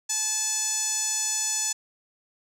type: tone with band-pass filter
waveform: sawtooth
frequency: 867 Hz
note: A5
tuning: 26 cents flat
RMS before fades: -27 dBFS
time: 0.09-1.73 s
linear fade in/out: 10 ms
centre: 7000 Hz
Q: 5
effects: none